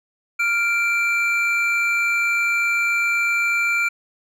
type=tone pair together; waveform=triangle; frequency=1396.7 / 2349 Hz; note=F6 / D7; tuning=0 / 0 cents; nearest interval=major sixth; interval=900 cents; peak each=-21 / -17 dBFS; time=0.39-3.89 s; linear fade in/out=10 ms; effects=none

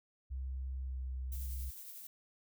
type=tone with pitch glide; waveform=sine; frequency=65.41 to 64.25 Hz; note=C2 to C2; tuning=0 to -31 cents; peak=-37 dBFS; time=0.3-1.71 s; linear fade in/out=20 ms; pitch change=-31 cents; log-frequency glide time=0.84-0.99 s
type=noise with tremolo; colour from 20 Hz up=violet; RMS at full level=-48 dBFS; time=1.32-2.07 s; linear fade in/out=2 ms; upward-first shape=sine; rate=11 Hz; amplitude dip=30%
effects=none

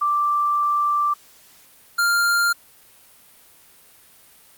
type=tone pair in turn; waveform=sine / square; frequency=1174.7 / 1397 Hz; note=D6 / F6; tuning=0 / 0 cents; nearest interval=minor third; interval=300 cents; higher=second; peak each=-17 dBFS; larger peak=neither; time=0.01-1.14 / 1.98-2.53 s; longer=first; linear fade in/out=10 ms; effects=white hiss -51 dBFS RMS until 4.57 s + Opus 48 kbps

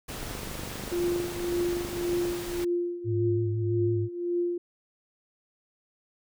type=noise; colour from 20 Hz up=pink; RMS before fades=-38 dBFS; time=0.08-2.65 s; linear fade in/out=10 ms
type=click train; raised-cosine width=2 ms; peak=-25 dBFS; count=51; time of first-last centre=0.23-2.254 s; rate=24.7 Hz
type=tone with tremolo; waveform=sine; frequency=349.2 Hz; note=F4; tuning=in tune; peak=-23 dBFS; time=0.92-4.58 s; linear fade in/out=5 ms; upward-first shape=triangle; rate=1.8 Hz; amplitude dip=80%
type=tone with vibrato; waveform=sine; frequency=107 Hz; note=A2; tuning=48 cents flat; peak=-26 dBFS; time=3.04-4.09 s; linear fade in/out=50 ms; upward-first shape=square; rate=6 Hz; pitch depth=38 cents each way
effects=none

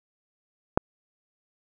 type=click; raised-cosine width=1 ms; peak=-4 dBFS; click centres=0.775 s; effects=none

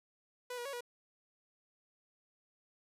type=tone with pitch steps; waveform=sawtooth; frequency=495.1 / 481.3 / 556 / 483.5 Hz; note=B4 / B4 / C#5 / B4; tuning=+4 / -45 / +5 / -37 cents; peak=-36 dBFS; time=0.5-0.808 s; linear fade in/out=5 ms; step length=77 ms; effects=resampled to 32000 Hz

